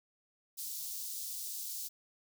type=high-pass noise; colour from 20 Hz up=white; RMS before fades=-41 dBFS; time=0.57-1.89 s; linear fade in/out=20 ms; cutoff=4300 Hz; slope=24 dB/octave; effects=none